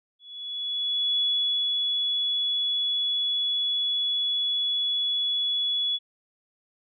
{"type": "tone with ADSR envelope", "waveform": "sine", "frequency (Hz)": 3395, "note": "G#7", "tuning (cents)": 37, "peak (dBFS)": -21, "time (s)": [0.19, 5.99], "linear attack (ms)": 1000, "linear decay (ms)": 500, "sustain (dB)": -2, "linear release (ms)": 40, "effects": []}